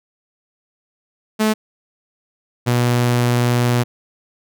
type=tone pair in turn; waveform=sawtooth; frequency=216.4 / 121.45 Hz; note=A3 / B2; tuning=-29 / -29 cents; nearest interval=minor seventh; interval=1000 cents; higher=first; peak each=-10 dBFS; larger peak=neither; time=1.39-1.54 / 2.66-3.84 s; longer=second; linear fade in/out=20 ms; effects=none